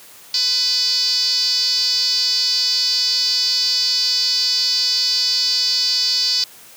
5% pulse tone with band-pass filter, 499.7 Hz, B4, 20 cents sharp, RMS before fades -18 dBFS, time 0.34-6.44 s, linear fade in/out 2 ms, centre 4700 Hz, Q 9.6, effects white hiss -43 dBFS RMS until 6.76 s + high-pass 100 Hz 12 dB/octave

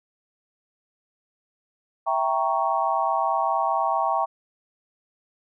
sine chord, E diminished seventh, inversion none, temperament equal, 659.3 / 784 / 932.3 / 1108.7 Hz, E5 / G5 / Bb5 / Db6, 0 / 0 / 0 / 0 cents, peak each -27 / -25 / -26 / -26 dBFS, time 2.06-4.26 s, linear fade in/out 20 ms, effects none

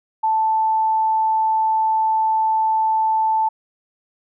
sine tone, 880 Hz, A5, in tune, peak -15 dBFS, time 0.23-3.49 s, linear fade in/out 10 ms, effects none

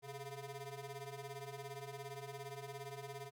20% pulse ring-modulated tone, 278.7 Hz, C#4, 9 cents sharp, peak -38 dBFS, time 0.02-3.31 s, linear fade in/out 50 ms, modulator 148 Hz, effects none

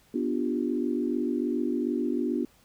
sine chord, G dominant seventh, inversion first, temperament equal, 246.9 / 293.7 / 349.2 / 392 Hz, B3 / D4 / F4 / G4, 0 / 0 / 0 / 0 cents, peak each -29 / -30 / -31 / -35 dBFS, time 0.14-2.45 s, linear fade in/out 5 ms, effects pink hiss -61 dBFS RMS until 2.64 s

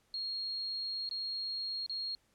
sine tone with dropouts, 4268 Hz, C8, 34 cents sharp, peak -35 dBFS, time 0.14-2.15 s, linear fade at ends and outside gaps 1 ms, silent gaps 1.091-1.111 / 1.863-1.896 s, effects pink hiss -72 dBFS RMS until 2.34 s + low-pass 12000 Hz 12 dB/octave

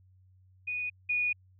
sine tone pair in turn, 2472 / 2458 Hz, D#7 / D#7, -12 / -22 cents, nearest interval unison, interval 10 cents, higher first, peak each -31 / -26 dBFS, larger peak second, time 0.67-0.9 / 1.09-1.33 s, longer second, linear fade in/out 10 ms, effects added 93 Hz sine -58 dBFS peak until 1.59 s

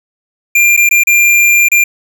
square tone with dropouts, 2389 Hz, D7, 29 cents sharp, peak -6 dBFS, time 0.55-1.84 s, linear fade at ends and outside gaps 5 ms, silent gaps 0.766-0.774 / 0.891-0.91 / 1.036-1.07 / 1.686-1.716 s, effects none

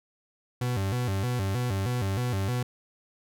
40% pulse tone with vibrato, 109.6 Hz, A2, 6 cents flat, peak -25 dBFS, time 0.61-2.63 s, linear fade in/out 5 ms, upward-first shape square, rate 3.2 Hz, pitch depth 210 cents each way, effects none

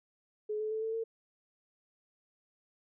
sine tone with pitch steps, 424.8 / 431.5 / 438.3 / 445.1 / 452.1 Hz, G#4 / A4 / A4 / A4 / A4, +39 / -34 / -7 / +20 / +47 cents, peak -32 dBFS, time 0.49-1.04 s, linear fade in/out 10 ms, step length 110 ms, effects none

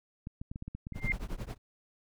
clicks, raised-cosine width 5 ms, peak -27 dBFS, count 12, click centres 0.271 / 0.415 / 0.515 / 0.559 / 0.624 / 0.68 / 0.75 / 0.869 / 0.923 / 0.961 / 1.046 / 1.099 s
sine tone with exponential growth, 2100 Hz, C7, 6 cents sharp, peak -24 dBFS, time 0.93-1.12 s, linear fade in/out 1 ms, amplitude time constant 40 ms
brown noise with tremolo, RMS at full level -33 dBFS, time 0.94-1.58 s, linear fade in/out 50 ms, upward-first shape triangle, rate 11 Hz, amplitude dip 100%
effects none

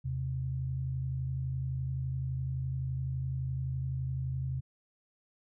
sine tone pair together, 78.51 / 130.3 Hz, D#2 / C3, +16 / -7 cents, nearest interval major sixth, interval 877 cents, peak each -38 / -32 dBFS, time 0.04-4.61 s, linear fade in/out 20 ms, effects none

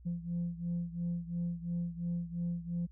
sine beating tone pair, 171.4 / 174.3 Hz, F3 / F3, -32 / -3 cents, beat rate 2.9 Hz, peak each -34 / -37 dBFS, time 0.05-2.87 s, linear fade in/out 20 ms, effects tanh soft clip ceiling -29 dBFS + added 60 Hz sine -52 dBFS peak until 2.91 s

